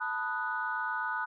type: chord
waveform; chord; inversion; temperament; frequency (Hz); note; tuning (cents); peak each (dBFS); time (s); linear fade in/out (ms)
sine; B dominant seventh; third; equal; 880 / 987.8 / 1244.5 / 1480; A5 / B5 / D#6 / F#6; 0 / 0 / 0 / 0; -37 / -38 / -37 / -33; 0-1.26; 20
effects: tanh soft clip ceiling -20 dBFS